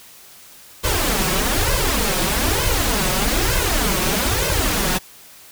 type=noise with flanger; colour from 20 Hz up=pink; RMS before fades=-19 dBFS; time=0.83-4.99 s; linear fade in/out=20 ms; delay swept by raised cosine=1.9 to 5.5 ms; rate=1.1 Hz; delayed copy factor=+0.95; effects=white hiss -44 dBFS RMS until 5.51 s